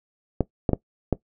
clicks, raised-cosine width 2 ms, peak -6 dBFS, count 4, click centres 0.407 / 0.692 / 0.733 / 1.127 s, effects noise-tail reverb RT60 0.1 s tail -18 dB re dry

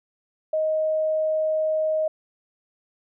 sine tone, 626 Hz, D#5, 10 cents sharp, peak -20 dBFS, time 0.53-2.08 s, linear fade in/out 5 ms, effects none

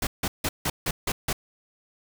pink noise bursts, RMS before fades -26 dBFS, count 7, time 0.02-1.33 s, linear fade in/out 5 ms, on 50 ms, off 160 ms, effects none

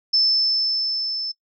sine tone with level ramp, 5274 Hz, E8, in tune, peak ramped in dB -14 to -25 dBFS, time 0.13-1.32 s, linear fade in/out 10 ms, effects noise-tail reverb RT60 0.1 s tail -21 dB re dry

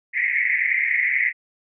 white band-pass noise, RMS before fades -21 dBFS, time 0.13-1.33 s, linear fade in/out 50 ms, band 1900 to 2200 Hz, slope 96 dB/octave, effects none

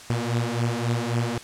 sawtooth beating tone pair, 116.54 / 120.24 Hz, A#2 / B2, 0 / -46 cents, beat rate 3.7 Hz, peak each -22 dBFS, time 0.1-1.38 s, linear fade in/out 0 ms, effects white hiss -43 dBFS RMS until 1.43 s + low-pass 8000 Hz 12 dB/octave

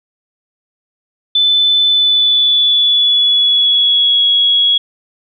sine tone with pitch glide, 3510 to 3334 Hz, A7 to G#7, -5 to +6 cents, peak -8 dBFS, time 1.35-4.78 s, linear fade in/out 5 ms, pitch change -89 cents, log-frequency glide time 1.89-4.24 s, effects none

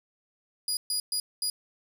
25% pulse tone bursts at uneven times, 4900 Hz, D#8, 27 cents flat, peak -22 dBFS, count 4, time 0.68-0.77 / 0.9-1 / 1.12-1.2 / 1.42-1.5 s, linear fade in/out 2 ms, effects none

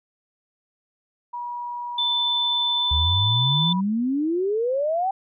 sine tone with pitch glide, 964 to 977.5 Hz, B5 to B5, -42 to -18 cents, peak -28 dBFS, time 1.33-3.81 s, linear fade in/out 10 ms, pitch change +24 cents, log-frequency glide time 2.78-2.86 s
sine tone, 3524 Hz, A7, 2 cents sharp, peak -20 dBFS, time 1.98-3.73 s, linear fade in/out 5 ms
sine exponential sweep, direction up, 72.6 to 790 Hz, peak -20 dBFS, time 2.91-5.11 s, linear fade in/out 5 ms
effects none

